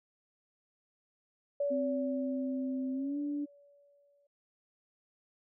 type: tone with exponential decay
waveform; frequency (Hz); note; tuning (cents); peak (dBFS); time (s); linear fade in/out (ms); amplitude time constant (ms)
sine; 571; D5; -49; -28; 1.6-4.27; 5; 580
type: tone with pitch glide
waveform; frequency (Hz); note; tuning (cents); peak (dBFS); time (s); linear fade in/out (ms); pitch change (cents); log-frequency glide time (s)
sine; 261.6 to 290.3; C4 to D4; 0 to -20; -32; 1.7-3.46; 20; +180; 2.93-3.18
effects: none